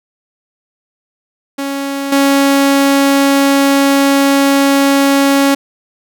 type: tone with level steps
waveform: sawtooth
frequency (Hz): 277.2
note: C#4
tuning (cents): 0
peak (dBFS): -13 / -4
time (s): 1.58-5.55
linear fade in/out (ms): 10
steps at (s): 2.12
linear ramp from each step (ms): 5
effects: none